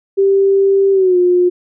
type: tone with pitch glide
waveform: sine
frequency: 392 to 357.4 Hz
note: G4 to F4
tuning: 0 to +40 cents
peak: -8 dBFS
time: 0.17-1.5 s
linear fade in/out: 20 ms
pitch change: -160 cents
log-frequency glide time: 0.92-1.17 s
effects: none